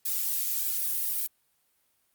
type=noise with flanger; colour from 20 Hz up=violet; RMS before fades=-29 dBFS; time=0.05-1.27 s; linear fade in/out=10 ms; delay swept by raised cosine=1.2 to 3.7 ms; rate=1.7 Hz; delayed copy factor=+0.65; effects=white hiss -71 dBFS RMS until 2.14 s + Opus 48 kbps